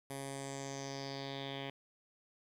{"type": "tone with low-pass filter sweep", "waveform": "10% pulse", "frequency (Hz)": 137.3, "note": "C#3", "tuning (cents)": -16, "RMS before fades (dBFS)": -43, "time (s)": [0.1, 1.7], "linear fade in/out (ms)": 2, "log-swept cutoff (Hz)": [11000, 2900], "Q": 4.3, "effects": ["11-bit"]}